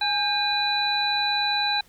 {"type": "tone cluster", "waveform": "sine", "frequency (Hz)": [831, 1593, 2461, 3975], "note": ["G#5", "G6", "D#7", "B7"], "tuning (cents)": [1, 27, -20, 10], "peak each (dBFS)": [-26, -29, -31, -24], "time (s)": [0.01, 1.81], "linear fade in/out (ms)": 5, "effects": ["pink hiss -56 dBFS RMS until 1.88 s"]}